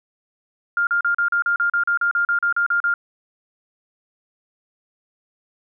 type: tone bursts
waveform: sine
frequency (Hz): 1403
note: F6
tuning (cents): +8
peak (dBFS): -16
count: 16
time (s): 0.77-2.94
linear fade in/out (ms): 2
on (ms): 100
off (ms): 38
effects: none